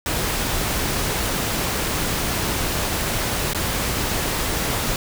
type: noise with dropouts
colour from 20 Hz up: pink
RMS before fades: -23 dBFS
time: 0.06-4.96 s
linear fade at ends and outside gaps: 1 ms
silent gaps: 3.534-3.547 s
effects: none